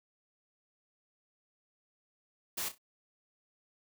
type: noise with echo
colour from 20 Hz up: white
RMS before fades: -36 dBFS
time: 2.57-2.69 s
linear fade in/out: 10 ms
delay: 31 ms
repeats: 3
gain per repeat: -11 dB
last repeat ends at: 2.783 s
effects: none